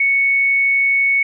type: tone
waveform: sine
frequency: 2217 Hz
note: C#7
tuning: in tune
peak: -12 dBFS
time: 0-1.23 s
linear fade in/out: 5 ms
effects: none